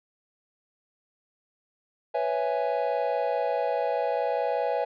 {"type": "chord", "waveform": "triangle", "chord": "C# minor seventh", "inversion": "third", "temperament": "equal", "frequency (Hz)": [493.9, 554.4, 659.3, 830.6], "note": ["B4", "C#5", "E5", "G#5"], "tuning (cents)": [0, 0, 0, 0], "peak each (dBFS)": -28, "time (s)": [2.14, 4.85], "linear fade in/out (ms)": 10, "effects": ["resampled to 11025 Hz"]}